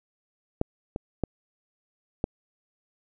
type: clicks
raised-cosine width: 2 ms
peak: -10 / -17 / -12 / -11 dBFS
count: 4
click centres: 0.614 / 0.961 / 1.237 / 2.241 s
effects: none